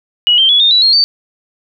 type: tone with pitch steps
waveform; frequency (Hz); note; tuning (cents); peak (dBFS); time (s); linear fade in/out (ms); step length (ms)
sine; 2915 / 3142 / 3387 / 3652 / 3936 / 4243 / 4574; F#7 / G7 / G#7 / A#7 / B7 / C8 / D8; -26 / +3 / +33 / -36 / -7 / +23 / -47; -6; 0.27-1.04; 0; 110
effects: none